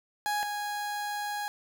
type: tone pair in turn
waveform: 30% pulse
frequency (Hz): 830.6 / 827.2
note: G#5 / G#5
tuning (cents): 0 / -7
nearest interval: unison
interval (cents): 7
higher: first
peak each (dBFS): -25 / -29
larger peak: first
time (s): 0.26-0.43 / 0.43-1.48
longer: second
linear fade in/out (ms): 0
effects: none

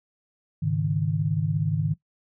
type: chord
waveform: sine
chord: Ab suspended fourth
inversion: none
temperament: equal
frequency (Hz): 103.83 / 138.59 / 155.56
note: Ab2 / Db3 / Eb3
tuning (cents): 0 / 0 / 0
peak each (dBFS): -28 / -28 / -24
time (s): 0.62-1.94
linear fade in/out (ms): 10
effects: noise-tail reverb RT60 0.1 s tail -18 dB re dry

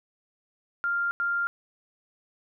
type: tone bursts at uneven times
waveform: sine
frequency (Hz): 1396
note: F6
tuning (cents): -1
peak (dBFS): -24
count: 2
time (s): 0.84-1.11 / 1.2-1.47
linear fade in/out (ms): 0
effects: none

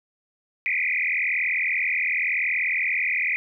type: tone with frequency modulation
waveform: sine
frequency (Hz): 2217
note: C#7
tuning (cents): 0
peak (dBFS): -21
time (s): 0.66-3.36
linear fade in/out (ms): 0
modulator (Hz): 40.9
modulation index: 6.4
effects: none

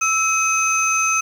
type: tone cluster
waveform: sine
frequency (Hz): 1313 / 2546 / 6170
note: E6 / D#7 / G8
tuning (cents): -7 / +39 / -28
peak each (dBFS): -19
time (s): 0.01-1.21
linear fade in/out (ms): 10
effects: tanh soft clip ceiling -10 dBFS + 7-bit

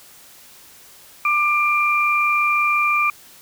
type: tone pair together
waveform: sine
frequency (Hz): 1188.5 / 2377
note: D6 / D7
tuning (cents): +20 / +20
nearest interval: octave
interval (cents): 1200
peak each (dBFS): -18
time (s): 1.25-3.1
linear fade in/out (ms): 2
effects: white hiss -46 dBFS RMS until 3.41 s

